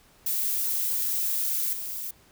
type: noise with level steps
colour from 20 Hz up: violet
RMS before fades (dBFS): -27 / -34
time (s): 0.26-2.11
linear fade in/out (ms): 5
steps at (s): 1.73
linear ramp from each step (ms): 2
effects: pink hiss -58 dBFS RMS until 2.31 s